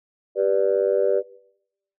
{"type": "chord", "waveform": "sine", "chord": "G major", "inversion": "none", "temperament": "just", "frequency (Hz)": [392, 490, 588], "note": ["G4", "B4", "D5"], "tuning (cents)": [0, -14, 2], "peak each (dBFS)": -21, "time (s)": [0.35, 1.23], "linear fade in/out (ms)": 50, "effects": ["noise-tail reverb RT60 0.8 s tail -21 dB re dry", "tanh soft clip ceiling -9 dBFS"]}